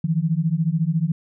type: beating tone pair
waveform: sine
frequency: 155.5 / 169.5 Hz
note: D#3 / E3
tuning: -1 / +49 cents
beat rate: 14 Hz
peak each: -21 dBFS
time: 0.04-1.12 s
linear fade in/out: 5 ms
effects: none